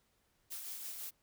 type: noise with tremolo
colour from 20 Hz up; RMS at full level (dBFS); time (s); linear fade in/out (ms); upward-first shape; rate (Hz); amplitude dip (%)
blue; -43; 0.5-1.11; 20; sine; 6; 35
effects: pink hiss -75 dBFS RMS until 1.22 s